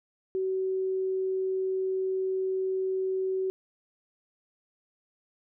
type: tone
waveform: sine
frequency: 378.2 Hz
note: F#4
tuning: 38 cents sharp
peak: -26 dBFS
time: 0.35-3.5 s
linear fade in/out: 0 ms
effects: none